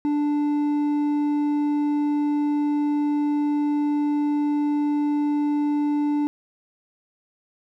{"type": "tone with hard clipping", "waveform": "sine", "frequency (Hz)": 293.7, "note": "D4", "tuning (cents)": 0, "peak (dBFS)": -21, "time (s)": [0.05, 6.27], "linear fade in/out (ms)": 0, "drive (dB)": 5, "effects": []}